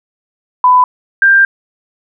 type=tone pair in turn; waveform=sine; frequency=1000 / 1587.4 Hz; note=B5 / G6; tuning=+21 / +21 cents; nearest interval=minor sixth; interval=800 cents; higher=second; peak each=-4 dBFS; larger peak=neither; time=0.64-0.84 / 1.22-1.45 s; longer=second; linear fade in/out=2 ms; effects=none